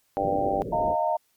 white low-pass noise, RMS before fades -33 dBFS, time 0.17-0.96 s, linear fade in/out 50 ms, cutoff 580 Hz, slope 96 dB/octave
harmonic tone, 98 Hz, G2, in tune, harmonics 3 / 4 / 5 / 6 / 7 / 8, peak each -34 / -35 / -31 / -28 / -33 / -26 dBFS, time 0.17-0.62 s, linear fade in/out 0 ms
sine chord, Eb suspended second, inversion none, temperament equal with one note detuned, 622.3 / 698.5 / 912.1 Hz, Eb5 / F5 / Bb5, 0 / 0 / -38 cents, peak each -26 dBFS, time 0.72-1.17 s, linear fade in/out 10 ms
effects white hiss -68 dBFS RMS until 1.36 s + MP3 96 kbps

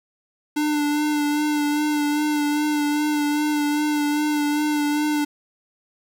square tone with vibrato, 297 Hz, D4, 20 cents sharp, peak -20 dBFS, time 0.56-5.25 s, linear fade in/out 10 ms, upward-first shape sine, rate 2.5 Hz, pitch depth 25 cents each way, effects 9-bit

